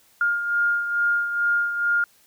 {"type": "beating tone pair", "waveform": "sine", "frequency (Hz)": [1412, 1414.3], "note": ["F6", "F6"], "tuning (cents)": [19, 21], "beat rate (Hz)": 2.3, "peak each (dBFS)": [-20, -28], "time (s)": [0.21, 2.04], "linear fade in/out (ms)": 2, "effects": ["white hiss -58 dBFS RMS until 2.26 s"]}